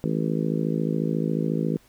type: harmonic tone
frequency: 54.1 Hz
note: A1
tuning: 29 cents flat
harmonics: 3 / 4 / 5 / 6 / 7 / 8 / 9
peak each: -26 / -28 / -30 / -32 / -33 / -34 / -35 dBFS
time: 0.04-1.77 s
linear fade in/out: 0 ms
effects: pink hiss -58 dBFS RMS until 1.88 s